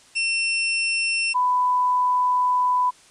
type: tone pair in turn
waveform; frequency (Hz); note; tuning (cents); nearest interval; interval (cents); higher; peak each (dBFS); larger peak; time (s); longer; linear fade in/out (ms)
sawtooth / sine; 2700 / 996.3; E7 / B5; +41 / +15; octave + perfect fourth; 1726; first; -17; neither; 0.15-1.34 / 1.34-2.91; second; 20
effects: white hiss -52 dBFS RMS until 3.1 s + resampled to 22050 Hz